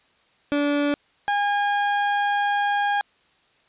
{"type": "tone pair in turn", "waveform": "30% pulse", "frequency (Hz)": [289.2, 815.4], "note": ["D4", "G#5"], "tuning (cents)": [-27, -32], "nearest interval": "octave + tritone", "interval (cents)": 1795, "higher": "second", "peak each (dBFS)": -17, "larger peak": "neither", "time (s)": [[0.52, 0.94], [1.28, 3.01]], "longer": "second", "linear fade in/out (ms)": 0, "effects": ["white hiss -61 dBFS RMS until 3.68 s", "resampled to 8000 Hz"]}